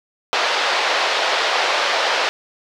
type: band-pass noise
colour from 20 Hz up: pink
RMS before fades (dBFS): -19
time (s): 0.33-2.29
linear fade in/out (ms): 0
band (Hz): 520 to 4800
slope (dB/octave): 24
effects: none